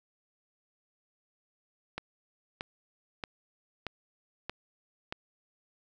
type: click train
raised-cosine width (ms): 0.3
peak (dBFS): -19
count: 6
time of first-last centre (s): 1.98-5.125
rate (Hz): 1.59
effects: none